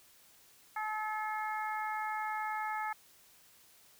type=harmonic tone; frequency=430.2 Hz; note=A4; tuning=39 cents flat; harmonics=2 / 3 / 4 / 5; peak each=-36 / -40 / -42 / -44 dBFS; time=0.76-2.93 s; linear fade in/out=5 ms; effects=white hiss -62 dBFS RMS until 3.99 s